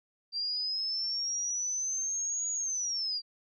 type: linear two-way sweep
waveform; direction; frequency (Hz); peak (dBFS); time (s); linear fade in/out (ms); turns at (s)
sine; up then down; 4699 to 6800 to 4699; -30; 0.32-3.22; 50; 2.52
effects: none